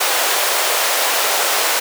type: high-pass noise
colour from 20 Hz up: pink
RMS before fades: -17 dBFS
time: 0-1.8 s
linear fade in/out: 10 ms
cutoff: 510 Hz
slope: 24 dB/octave
effects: none